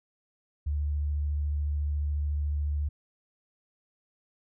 sine tone with vibrato, 73.42 Hz, D2, in tune, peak -26 dBFS, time 0.66-2.89 s, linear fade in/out 10 ms, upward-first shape triangle, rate 14 Hz, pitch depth 18 cents each way, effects none

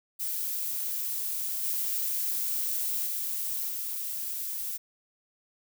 violet noise with level steps, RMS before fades -32 / -30 / -32 / -34 dBFS, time 0.19-4.78 s, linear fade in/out 20 ms, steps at 1.63 / 3.06 / 3.69 s, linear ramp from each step 2 ms, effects none

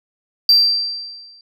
sine tone with exponential decay, 4699 Hz, D8, in tune, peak -4 dBFS, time 0.49-1.41 s, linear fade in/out 2 ms, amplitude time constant 200 ms, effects tanh soft clip ceiling -6 dBFS

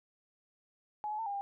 sine tone with pitch steps, 843 / 851 / 898 / 806 / 799 Hz, G#5 / G#5 / A5 / G5 / G5, +26 / +42 / +35 / +48 / +33 cents, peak -34 dBFS, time 1.04-1.41 s, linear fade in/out 0 ms, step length 74 ms, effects none

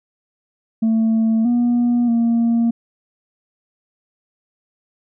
sine tone with pitch steps, 223.5 / 240.6 / 232.5 Hz, A3 / B3 / A#3, +27 / -45 / -4 cents, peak -11 dBFS, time 0.82-2.71 s, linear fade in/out 10 ms, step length 630 ms, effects tanh soft clip ceiling -12 dBFS

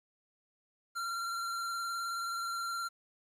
square tone with vibrato, 1373 Hz, F6, 30 cents flat, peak -35 dBFS, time 0.95-2.89 s, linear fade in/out 20 ms, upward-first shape sine, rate 19 Hz, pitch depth 21 cents each way, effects low-pass 12000 Hz 12 dB/octave + 11-bit

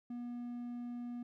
triangle tone, 241.4 Hz, B3, 39 cents flat, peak -38 dBFS, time 0.1-1.23 s, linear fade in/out 5 ms, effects none

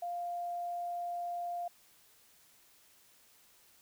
sine tone, 699 Hz, F5, 1 cent sharp, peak -35 dBFS, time 0.02-1.68 s, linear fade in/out 5 ms, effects white hiss -64 dBFS RMS until 3.81 s

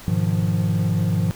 triangle chord, F half-diminished seventh, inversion first, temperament equal, 103.83 / 123.47 / 155.56 / 174.61 Hz, Ab2 / Cb3 / Eb3 / F3, 0 / 0 / 0 / 0 cents, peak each -20 / -26 / -22 / -20 dBFS, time 0.08-1.31 s, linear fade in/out 0 ms, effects pink hiss -41 dBFS RMS until 1.35 s

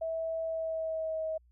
sine tone with pitch glide, 651 to 636.1 Hz, E5 to D#5, -22 to +38 cents, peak -31 dBFS, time 0.01-1.38 s, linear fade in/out 10 ms, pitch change -40 cents, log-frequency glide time 0.43-1.24 s, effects added 60 Hz sine -60 dBFS peak until 1.51 s

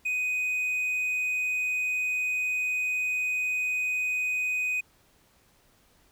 triangle tone, 2498 Hz, D#7, 6 cents sharp, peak -24 dBFS, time 0.05-4.81 s, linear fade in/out 10 ms, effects pink hiss -63 dBFS RMS until 6.11 s

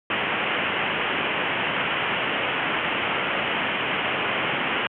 white low-pass noise, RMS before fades -25 dBFS, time 0.1-4.87 s, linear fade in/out 2 ms, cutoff 3100 Hz, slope 96 dB/octave, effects high-pass 150 Hz 12 dB/octave

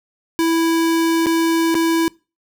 square tone with dropouts, 329.6 Hz, E4, in tune, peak -15 dBFS, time 0.39-2.08 s, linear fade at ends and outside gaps 0 ms, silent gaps 1.26-1.267 / 1.744-1.752 s, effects noise-tail reverb RT60 0.3 s tail -24 dB re dry

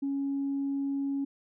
sine tone, 277.2 Hz, C#4, in tune, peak -27 dBFS, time 0.02-1.25 s, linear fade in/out 10 ms, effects tanh soft clip ceiling -24 dBFS

